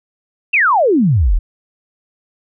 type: exponential sweep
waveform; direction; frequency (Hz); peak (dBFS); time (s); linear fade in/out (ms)
sine; down; 2791 to 32.96; -9; 0.53-1.39; 10
effects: none